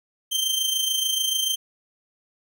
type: tone with amplitude modulation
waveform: sawtooth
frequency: 3136 Hz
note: G7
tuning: in tune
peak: -16 dBFS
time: 0.31-1.56 s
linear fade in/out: 20 ms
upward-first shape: sine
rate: 26.9 Hz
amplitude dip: 55%
effects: none